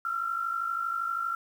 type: tone pair together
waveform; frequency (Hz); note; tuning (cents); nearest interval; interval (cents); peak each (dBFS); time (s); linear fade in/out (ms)
sine; 1318.5 / 1371.1; E6 / F6; 0 / -32; minor second; 68; -35 / -29; 0.05-1.35; 2
effects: 9-bit